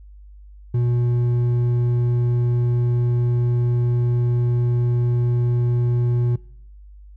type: tone with hard clipping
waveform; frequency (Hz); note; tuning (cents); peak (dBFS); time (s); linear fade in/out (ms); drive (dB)
sine; 120.8; B2; -38; -18; 0.74-6.36; 5; 5
effects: noise-tail reverb RT60 0.6 s tail -21 dB re dry + added 50 Hz sine -40 dBFS peak until 7.16 s